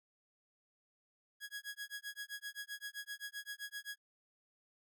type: tone with tremolo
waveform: sawtooth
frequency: 1661.2 Hz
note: G#6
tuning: in tune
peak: -37 dBFS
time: 1.4-3.98 s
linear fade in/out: 50 ms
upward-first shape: sine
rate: 7.7 Hz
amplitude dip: 100%
effects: none